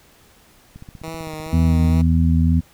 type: click train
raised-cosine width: 5 ms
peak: -25 dBFS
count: 19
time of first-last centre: 0.76-1.914 s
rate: 15.6 Hz
type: tone with vibrato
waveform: 10% pulse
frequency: 159.3 Hz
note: D#3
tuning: 41 cents sharp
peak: -21 dBFS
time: 1.03-2.02 s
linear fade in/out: 10 ms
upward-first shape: sine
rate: 2.2 Hz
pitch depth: 40 cents each way
type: harmonic tone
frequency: 82.1 Hz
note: E2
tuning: 6 cents flat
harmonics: 1 / 2 / 3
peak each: -15 / -18 / -20 dBFS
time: 1.52-2.61 s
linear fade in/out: 20 ms
effects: pink hiss -52 dBFS RMS until 2.73 s